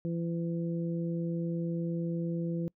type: harmonic tone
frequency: 168.6 Hz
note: E3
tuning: 39 cents sharp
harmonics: 1 / 2 / 3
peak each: -31 / -37 / -41 dBFS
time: 0.05-2.68 s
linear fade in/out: 0 ms
effects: noise-tail reverb RT60 0.1 s tail -26 dB re dry